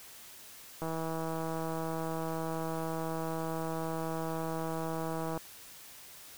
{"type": "click train", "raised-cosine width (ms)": 1, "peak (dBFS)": -23, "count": 739, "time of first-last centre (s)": [0.82, 5.376], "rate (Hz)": 162, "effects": ["white hiss -51 dBFS RMS until 6.37 s"]}